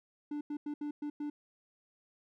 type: tone bursts at uneven times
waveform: triangle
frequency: 294.6 Hz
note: D4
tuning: 6 cents sharp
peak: -33 dBFS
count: 6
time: 0.31-0.41 / 0.5-0.57 / 0.66-0.74 / 0.81-0.91 / 1.02-1.1 / 1.2-1.3 s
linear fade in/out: 5 ms
effects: none